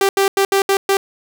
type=tone bursts at uneven times; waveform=sawtooth; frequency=392 Hz; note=G4; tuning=in tune; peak=-8 dBFS; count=6; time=0.01-0.09 / 0.17-0.28 / 0.37-0.45 / 0.52-0.62 / 0.69-0.77 / 0.89-0.97 s; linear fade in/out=2 ms; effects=none